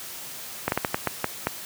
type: slowing click train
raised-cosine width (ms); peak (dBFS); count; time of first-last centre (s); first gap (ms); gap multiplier
0.5; -7; 8; 0.68-1.47; 41; 1.33
effects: white hiss -38 dBFS RMS until 1.65 s + high-pass 80 Hz 12 dB/octave